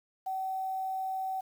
sine tone with quantisation, 761 Hz, F#5, 48 cents sharp, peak -31 dBFS, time 0.26-1.41 s, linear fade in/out 10 ms, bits 9, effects none

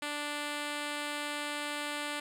5% pulse tone, 293.7 Hz, D4, in tune, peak -23 dBFS, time 0.02-2.2 s, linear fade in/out 5 ms, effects low-pass 12000 Hz 12 dB/octave

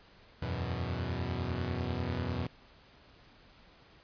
sawtooth chord, E suspended second, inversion none, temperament equal, 82.41 / 92.5 / 123.47 Hz, E2 / F#2 / B2, 0 / 0 / 0 cents, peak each -33 dBFS, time 0.42-2.47 s, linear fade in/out 5 ms, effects pink hiss -59 dBFS RMS until 4.03 s + resampled to 11025 Hz

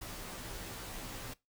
pink noise with comb filter, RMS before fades -44 dBFS, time 0.01-1.34 s, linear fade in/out 10 ms, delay 14 ms, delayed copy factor -0.9, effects noise-tail reverb RT60 0.2 s tail -20 dB re dry

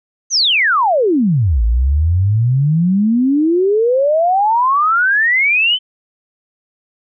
sine exponential two-way sweep, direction down then up, 6500 to 53.5 to 3104 Hz, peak -10 dBFS, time 0.3-5.79 s, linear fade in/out 50 ms, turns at 1.63 s, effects none

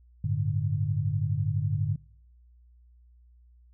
sine chord, G suspended second, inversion none, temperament equal, 98 / 110 / 146.83 Hz, G2 / A2 / D3, 0 / 0 / 0 cents, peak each -29 dBFS, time 0.24-1.96 s, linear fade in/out 5 ms, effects noise-tail reverb RT60 0.7 s tail -25 dB re dry + added 60 Hz sine -54 dBFS peak until 3.73 s

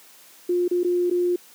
sine tone with dropouts, 354.2 Hz, F4, 24 cents sharp, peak -18 dBFS, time 0.49-1.36 s, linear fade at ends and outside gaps 5 ms, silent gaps 0.68-0.711 / 0.833-0.845 / 1.1-1.11 s, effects white hiss -50 dBFS RMS until 1.54 s + high-pass 200 Hz 12 dB/octave

